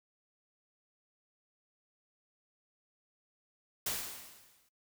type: noise with exponential decay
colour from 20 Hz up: white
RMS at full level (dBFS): -33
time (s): 3.86-4.69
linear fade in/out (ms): 5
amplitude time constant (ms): 180
effects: noise-tail reverb RT60 0.1 s tail -19 dB re dry